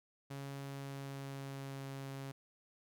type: tone with pitch glide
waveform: sawtooth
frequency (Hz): 138.59 to 136.45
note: C#3 to C#3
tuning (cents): 0 to -27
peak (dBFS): -39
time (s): 0.3-2.32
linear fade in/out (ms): 10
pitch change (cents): -27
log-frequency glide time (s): 0.58-1.9
effects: none